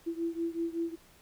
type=beating tone pair; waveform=sine; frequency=332.5 / 337.8 Hz; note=E4 / E4; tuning=+15 / +42 cents; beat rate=5.3 Hz; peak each=-33 / -35 dBFS; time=0.06-0.96 s; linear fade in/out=20 ms; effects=pink hiss -60 dBFS RMS until 1.21 s